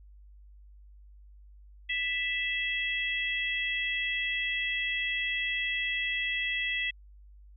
harmonic tone, 659.3 Hz, E5, in tune, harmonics 3 / 4 / 5, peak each -31 / -33 / -35 dBFS, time 1.89-6.91 s, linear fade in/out 10 ms, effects added 50 Hz sine -50 dBFS peak until 7.56 s

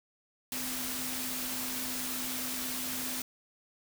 sine tone in noise, 254.3 Hz, C4, 49 cents flat, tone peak -42 dBFS, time 0.52-3.22 s, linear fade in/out 2 ms, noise white, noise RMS -36 dBFS, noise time 0.52-3.22 s, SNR -9 dB, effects none

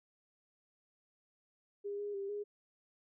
sine tone with pitch steps, 405.4 / 410.7 / 395.5 / 412.5 Hz, G#4 / G#4 / G4 / G#4, -42 / -19 / +15 / -12 cents, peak -37 dBFS, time 1.84-2.44 s, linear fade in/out 20 ms, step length 150 ms, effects none

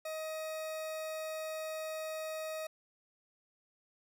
40% pulse tone, 630 Hz, D#5, 21 cents sharp, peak -37 dBFS, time 0.05-2.67 s, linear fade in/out 5 ms, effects none

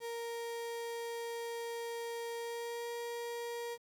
35% pulse tone with pitch glide, 466.2 to 471.6 Hz, A#4 to A#4, 0 to +20 cents, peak -37 dBFS, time 0-3.78 s, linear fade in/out 50 ms, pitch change +20 cents, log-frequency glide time 2.36-2.9 s, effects 11-bit

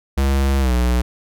square tone with pitch glide, 68.1 to 61.02 Hz, C#2 to B1, -30 to -20 cents, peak -15 dBFS, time 0.17-1.02 s, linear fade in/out 10 ms, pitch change -190 cents, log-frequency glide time 0.6-0.73 s, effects none

